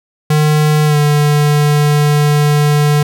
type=tone with pitch glide; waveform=square; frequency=151.8 to 147.73 Hz; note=D#3 to D3; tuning=-42 to +11 cents; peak=-9 dBFS; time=0.3-3.03 s; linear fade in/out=5 ms; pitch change=-47 cents; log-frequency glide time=0.85-0.97 s; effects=none